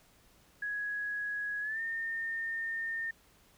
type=tone with pitch glide; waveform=sine; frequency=1669 to 1820.1 Hz; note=G#6 to A#6; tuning=+8 to -42 cents; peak=-33 dBFS; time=0.62-3.11 s; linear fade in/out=5 ms; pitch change=+150 cents; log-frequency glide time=1.61-1.81 s; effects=pink hiss -64 dBFS RMS until 3.57 s